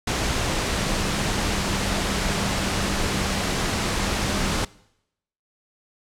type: tone in noise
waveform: sine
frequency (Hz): 196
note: G3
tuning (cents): 0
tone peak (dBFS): -32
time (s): 0.81-4.54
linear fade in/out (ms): 5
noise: pink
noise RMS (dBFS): -24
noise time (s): 0.07-4.65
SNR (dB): -11
effects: noise-tail reverb RT60 0.8 s tail -22 dB re dry + low-pass 8000 Hz 12 dB/octave